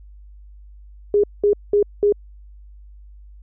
sine tone bursts, 410.8 Hz, G#4, 19 cents flat, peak -12 dBFS, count 4, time 1.14-2.124 s, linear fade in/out 2 ms, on 96 ms, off 200 ms, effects added 50 Hz sine -40 dBFS peak until 3.42 s

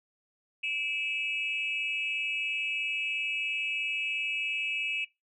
sine tone with amplitude modulation, 2607 Hz, E7, 20 cents flat, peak -24 dBFS, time 0.63-5.05 s, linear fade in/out 10 ms, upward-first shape sine, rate 277 Hz, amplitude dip 100%, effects noise-tail reverb RT60 0.2 s tail -19 dB re dry + tanh soft clip ceiling -20 dBFS

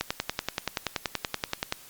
click train, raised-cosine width 0.2 ms, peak -9 dBFS, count 19, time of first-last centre 0.01-1.724 s, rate 10.5 Hz, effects white hiss -50 dBFS RMS until 1.89 s + Opus 48 kbps

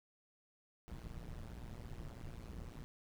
brown noise with amplitude modulation, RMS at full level -44 dBFS, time 0.88-2.84 s, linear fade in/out 0 ms, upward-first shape sine, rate 118 Hz, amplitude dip 100%, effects none

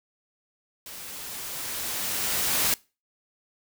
white noise with level ramp, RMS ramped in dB -41 to -23 dBFS, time 0.86-2.74 s, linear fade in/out 2 ms, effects noise-tail reverb RT60 0.3 s tail -23 dB re dry

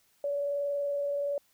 sine tone with frequency modulation, 570 Hz, C#5, 48 cents sharp, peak -28 dBFS, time 0.24-1.38 s, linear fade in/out 2 ms, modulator 21.2 Hz, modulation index 0.24, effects white hiss -68 dBFS RMS until 1.53 s

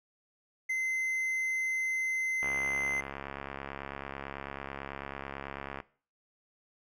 triangle tone, 2063 Hz, C7, 25 cents flat, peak -27 dBFS, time 0.69-3.01 s, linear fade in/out 10 ms
click train, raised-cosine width 0.5 ms, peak -23 dBFS, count 234, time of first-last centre 2.43-5.802 s, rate 69.1 Hz
effects noise-tail reverb RT60 0.4 s tail -18 dB re dry

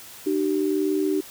sine tone pair together, 302.8 / 383.5 Hz, D#4 / G4, -47 / -38 cents, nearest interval major third, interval 409 cents, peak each -23 dBFS, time 0.26-1.21 s, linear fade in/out 10 ms, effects white hiss -43 dBFS RMS until 1.3 s

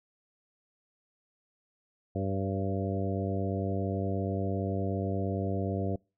harmonic tone with a mistuned harmonic, 97.2 Hz, G2, 14 cents flat, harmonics 1 / 2 / 3 / 4 / 5 / 6 / 7, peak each -32 / -35 / -37 / -38 / -39 / -40 / -40 dBFS, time 2.15-5.96 s, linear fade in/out 5 ms, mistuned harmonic 6, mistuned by -24 cents, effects noise-tail reverb RT60 0.3 s tail -26 dB re dry

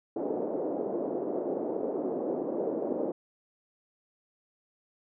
pink band-pass noise, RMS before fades -32 dBFS, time 0.16-3.12 s, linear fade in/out 5 ms, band 290 to 580 Hz, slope 24 dB/octave, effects none

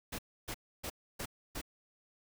pink noise bursts, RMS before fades -40 dBFS, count 5, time 0.12-1.615 s, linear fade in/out 10 ms, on 67 ms, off 290 ms, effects none

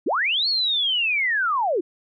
sine linear two-way sweep, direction up then down, 201 to 4435 to 310.1 Hz, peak -19 dBFS, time 0.06-1.81 s, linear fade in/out 10 ms, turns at 0.48 s, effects none

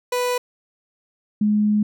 30% pulse / sine tone pair in turn, 493.9 / 210.1 Hz, B4 / G#3, 0 / +20 cents, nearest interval octave + minor third, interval 1480 cents, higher first, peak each -17 / -15 dBFS, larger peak second, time 0.12-0.38 / 1.41-1.83 s, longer second, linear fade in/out 5 ms, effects none

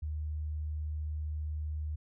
sine tone, 76.3 Hz, D#2, 33 cents flat, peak -33 dBFS, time 0.02-1.96 s, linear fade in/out 10 ms, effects none

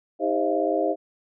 sine tone cluster, 316 / 401.2 / 528 / 630 / 688 Hz, D#4 / G4 / C5 / D#5 / F5, +27 / +40 / +16 / +21 / -26 cents, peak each -27 dBFS, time 0.19-0.96 s, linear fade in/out 50 ms, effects none

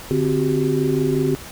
sine tone cluster, 146.7 / 261.1 / 368.1 / 393.5 Hz, D3 / C4 / F#4 / G4, -2 / -3 / -9 / +7 cents, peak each -22 dBFS, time 0.11-1.35 s, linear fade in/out 0 ms, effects pink hiss -37 dBFS RMS until 1.51 s

